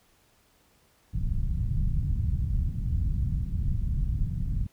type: low-pass noise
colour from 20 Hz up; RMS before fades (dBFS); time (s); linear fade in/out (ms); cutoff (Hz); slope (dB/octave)
pink; -27; 1.13-4.67; 10; 150; 24
effects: pink hiss -64 dBFS RMS until 4.72 s